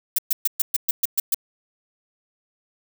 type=noise bursts; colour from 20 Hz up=violet; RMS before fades=-19 dBFS; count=9; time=0.16-1.345 s; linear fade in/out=5 ms; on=25 ms; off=120 ms; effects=none